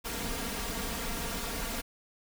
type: noise with comb filter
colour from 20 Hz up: pink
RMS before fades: -35 dBFS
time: 0.04-1.82 s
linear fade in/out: 20 ms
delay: 4.3 ms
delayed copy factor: +0.75
effects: none